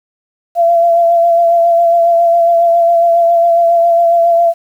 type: tone with vibrato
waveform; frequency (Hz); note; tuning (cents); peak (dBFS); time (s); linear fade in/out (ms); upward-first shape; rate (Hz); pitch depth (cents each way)
sine; 680; F5; -46; -6; 0.55-4.54; 50; sine; 7.3; 23
effects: 7-bit